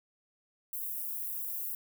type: high-pass noise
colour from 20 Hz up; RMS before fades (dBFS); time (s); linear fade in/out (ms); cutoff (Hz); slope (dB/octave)
white; -37; 0.73-1.75; 2; 12000; 24
effects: none